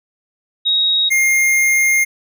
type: tone pair in turn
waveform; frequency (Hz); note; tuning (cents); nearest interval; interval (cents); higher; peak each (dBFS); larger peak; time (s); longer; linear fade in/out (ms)
sine / square; 3783 / 2123; A#7 / C7; +25 / +25; minor seventh; 1000; first; -12; neither; 0.65-1.1 / 1.1-2.05; second; 20
effects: none